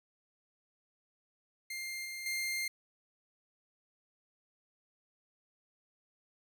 sawtooth tone with level steps, 2108 Hz, C7, 12 cents sharp, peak -35 / -37 / -30 dBFS, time 1.7-2.68 s, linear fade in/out 5 ms, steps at 2.05 / 2.26 s, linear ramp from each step 2 ms, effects none

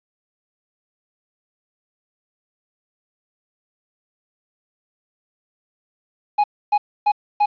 triangle tone bursts, 830.6 Hz, G#5, in tune, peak -11 dBFS, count 4, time 6.38-7.46 s, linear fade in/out 10 ms, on 60 ms, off 280 ms, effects resampled to 11025 Hz + 8-bit

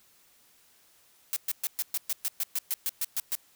blue noise bursts, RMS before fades -29 dBFS, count 14, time 1.33-3.352 s, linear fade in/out 0 ms, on 33 ms, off 120 ms, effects white hiss -62 dBFS RMS until 3.55 s

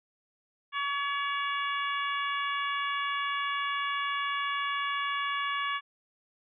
harmonic tone, 566 Hz, C#5, 36 cents sharp, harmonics 2 / 3 / 4 / 5 / 6, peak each -31 / -35 / -37 / -39 / -41 dBFS, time 0.72-5.81 s, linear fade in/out 50 ms, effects none

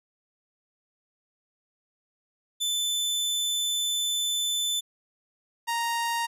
sawtooth tone pair in turn, 3520 / 932.3 Hz, A7 / A#5, 0 / 0 cents, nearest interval octave + major seventh, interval 2300 cents, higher first, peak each -22 dBFS, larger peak neither, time 2.6-4.81 / 5.67-6.27 s, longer first, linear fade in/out 20 ms, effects resampled to 32000 Hz

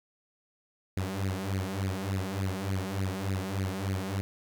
sawtooth tone with flanger, 96.1 Hz, G2, 34 cents flat, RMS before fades -32 dBFS, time 0.97-4.21 s, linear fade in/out 0 ms, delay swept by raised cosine 0.44 to 4.94 ms, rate 3.4 Hz, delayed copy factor +0.85, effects none

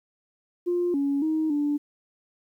sine tone with pitch steps, 352 / 280.6 / 314.5 / 291.9 Hz, F4 / C#4 / D#4 / D4, +14 / +21 / +19 / -10 cents, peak -21 dBFS, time 0.66-1.78 s, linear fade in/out 20 ms, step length 280 ms, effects tanh soft clip ceiling -17 dBFS + 10-bit

